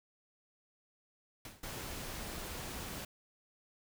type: noise with exponential decay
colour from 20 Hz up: pink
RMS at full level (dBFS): -45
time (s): 1.45-1.75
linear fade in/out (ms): 2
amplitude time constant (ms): 65
type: noise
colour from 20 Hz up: pink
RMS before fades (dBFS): -43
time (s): 1.63-3.05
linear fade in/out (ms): 5
effects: none